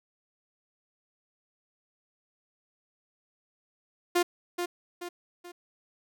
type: tone with echo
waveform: sawtooth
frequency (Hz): 351.6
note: F4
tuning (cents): +12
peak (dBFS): -18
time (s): 4.15-4.23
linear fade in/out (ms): 10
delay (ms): 430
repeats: 3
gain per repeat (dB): -7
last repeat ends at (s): 5.52
effects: none